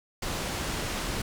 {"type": "low-pass noise", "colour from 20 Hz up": "pink", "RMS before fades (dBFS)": -32, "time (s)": [0.22, 1.22], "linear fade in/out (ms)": 5, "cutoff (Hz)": 9200, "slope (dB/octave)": 12, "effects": []}